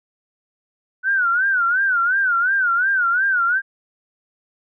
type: tone with vibrato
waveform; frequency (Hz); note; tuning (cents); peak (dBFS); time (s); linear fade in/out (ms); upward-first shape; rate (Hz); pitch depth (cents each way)
sine; 1480; F#6; 0; -15; 1.03-3.62; 50; sine; 2.8; 140
effects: none